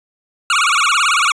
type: tone with vibrato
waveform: 25% pulse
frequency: 1266 Hz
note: D#6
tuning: 30 cents sharp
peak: -8 dBFS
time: 0.5-1.32 s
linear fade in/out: 2 ms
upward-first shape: sine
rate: 18 Hz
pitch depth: 240 cents each way
effects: resampled to 22050 Hz